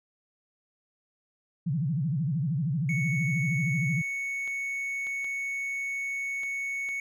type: tone with vibrato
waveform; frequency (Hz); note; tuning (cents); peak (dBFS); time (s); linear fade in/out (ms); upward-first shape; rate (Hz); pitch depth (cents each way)
sine; 150.2; D3; +39; -25; 1.66-4.02; 10; sine; 13; 270
type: tone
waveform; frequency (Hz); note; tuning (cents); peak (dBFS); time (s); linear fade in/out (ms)
triangle; 2217; C#7; 0; -28; 2.89-7; 2
type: clicks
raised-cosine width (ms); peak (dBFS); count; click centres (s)
0.3; -31; 5; 4.476 / 5.069 / 5.245 / 6.434 / 6.889
effects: none